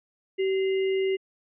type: tone with sample-and-hold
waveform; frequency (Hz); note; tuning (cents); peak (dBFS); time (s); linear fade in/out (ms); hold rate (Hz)
sine; 383.3; G4; -39; -22; 0.38-1.17; 20; 2450
effects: resampled to 8000 Hz